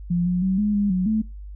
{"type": "tone with pitch steps", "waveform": "sine", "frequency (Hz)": [174.2, 179, 189.2, 208.8, 203.6, 183.8, 217.9], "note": ["F3", "F3", "F#3", "G#3", "G#3", "F#3", "A3"], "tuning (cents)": [-4, 43, 39, 10, -34, -11, -17], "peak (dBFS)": -18, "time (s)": [0.1, 1.22], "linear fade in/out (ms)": 10, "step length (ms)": 160, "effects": ["noise-tail reverb RT60 0.2 s tail -22 dB re dry", "added 50 Hz sine -34 dBFS peak until 1.55 s"]}